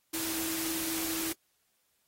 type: tone in noise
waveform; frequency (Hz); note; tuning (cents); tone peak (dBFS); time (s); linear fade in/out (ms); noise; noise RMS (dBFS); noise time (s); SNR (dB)
sine; 325.4; E4; -22; -36; 0.13-1.33; 10; white; -35; 0.13-1.33; -4
effects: white hiss -74 dBFS RMS until 2.07 s + AAC 48 kbps